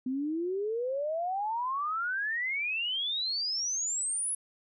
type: exponential sweep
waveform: sine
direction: up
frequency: 250.6 to 10600 Hz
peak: -29 dBFS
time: 0.06-4.35 s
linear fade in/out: 5 ms
effects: none